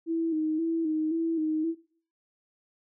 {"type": "tone with vibrato", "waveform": "sine", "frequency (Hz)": 320.5, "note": "E4", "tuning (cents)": -49, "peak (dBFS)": -25, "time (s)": [0.06, 1.75], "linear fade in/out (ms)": 50, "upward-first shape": "square", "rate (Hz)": 1.9, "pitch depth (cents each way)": 46, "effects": ["noise-tail reverb RT60 0.5 s tail -21 dB re dry"]}